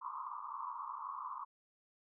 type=band-pass noise; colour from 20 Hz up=pink; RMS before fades=-44 dBFS; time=0.01-1.45 s; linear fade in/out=20 ms; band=950 to 1200 Hz; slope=96 dB/octave; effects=none